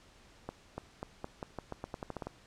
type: accelerating click train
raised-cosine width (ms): 1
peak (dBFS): -24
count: 14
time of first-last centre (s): 0.49-2.27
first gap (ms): 290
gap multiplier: 0.86
effects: pink hiss -60 dBFS RMS until 2.46 s + low-pass 7000 Hz 12 dB/octave